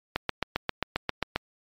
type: click train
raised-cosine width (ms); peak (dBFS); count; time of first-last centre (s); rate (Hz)
0.3; -9; 10; 0.16-1.36; 7.5
effects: MP3 96 kbps